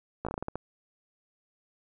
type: slowing click train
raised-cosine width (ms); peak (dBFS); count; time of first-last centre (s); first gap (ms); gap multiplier
1; -19; 9; 0.25-0.556; 16; 1.24
effects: none